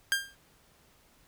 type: tone with exponential decay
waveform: sawtooth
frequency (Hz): 1600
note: G6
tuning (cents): +35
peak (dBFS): -18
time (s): 0.12-0.35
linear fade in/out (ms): 0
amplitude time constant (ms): 50
effects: pink hiss -63 dBFS RMS until 1.27 s